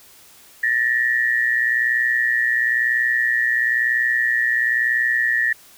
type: tone pair together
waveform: sine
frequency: 1768 / 1889 Hz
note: A6 / A#6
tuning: +8 / +22 cents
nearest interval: minor second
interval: 114 cents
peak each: -19 dBFS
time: 0.63-5.53 s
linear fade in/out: 5 ms
effects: white hiss -48 dBFS RMS until 5.77 s